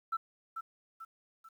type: tone with echo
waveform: sine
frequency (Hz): 1331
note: E6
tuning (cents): +16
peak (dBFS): -29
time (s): 0.12-0.17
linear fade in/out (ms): 10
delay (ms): 440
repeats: 3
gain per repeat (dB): -7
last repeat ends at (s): 1.49
effects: tanh soft clip ceiling -26 dBFS + 11-bit